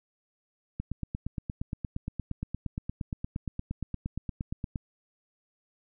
click train, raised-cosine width 5 ms, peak -20 dBFS, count 35, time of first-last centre 0.8-4.758 s, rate 8.59 Hz, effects none

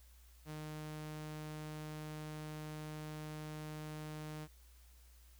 sawtooth tone, 153.4 Hz, D#3, 24 cents flat, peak -40 dBFS, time 0.45-4.48 s, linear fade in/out 50 ms, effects added 60 Hz sine -59 dBFS peak until 5.39 s + white hiss -68 dBFS RMS until 5.39 s

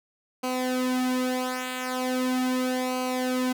sawtooth tone with flanger, 254.3 Hz, C4, 49 cents flat, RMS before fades -27 dBFS, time 0.43-3.53 s, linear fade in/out 10 ms, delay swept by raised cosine 0.56 to 3.76 ms, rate 0.39 Hz, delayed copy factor -0.75, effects none

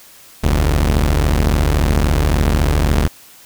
sawtooth tone pair together, 43.66 / 73.42 Hz, F1 / D2, 0 / 0 cents, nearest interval major sixth, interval 900 cents, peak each -11 dBFS, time 0.43-3.08 s, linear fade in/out 10 ms, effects white hiss -43 dBFS RMS until 3.45 s

